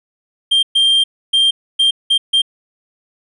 triangle tone bursts at uneven times, 3181 Hz, G7, 25 cents sharp, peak -8 dBFS, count 6, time 0.51-0.63 / 0.75-1.04 / 1.33-1.51 / 1.79-1.91 / 2.1-2.18 / 2.33-2.42 s, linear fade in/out 10 ms, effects resampled to 24000 Hz

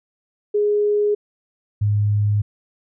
sine tone pair in turn, 415.3 / 103.83 Hz, G#4 / G#2, 0 / 0 cents, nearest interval 2 octaves, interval 2400 cents, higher first, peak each -15 dBFS, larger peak neither, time 0.54-1.15 / 1.81-2.42 s, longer neither, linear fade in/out 10 ms, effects none

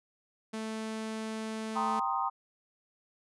sawtooth tone, 220 Hz, A3, in tune, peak -31 dBFS, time 0.53-2 s, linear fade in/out 10 ms
sine chord, C minor seventh, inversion second, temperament equal, 784 / 932.3 / 1046.5 / 1244.5 Hz, G5 / Bb5 / C6 / Eb6, 0 / 0 / 0 / 0 cents, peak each -34 dBFS, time 1.75-2.3 s, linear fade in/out 20 ms
effects resampled to 24000 Hz

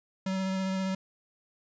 square tone with vibrato, 190 Hz, F#3, 46 cents sharp, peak -29 dBFS, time 0.26-0.95 s, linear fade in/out 5 ms, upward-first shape sine, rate 15 Hz, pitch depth 13 cents each way, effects resampled to 16000 Hz

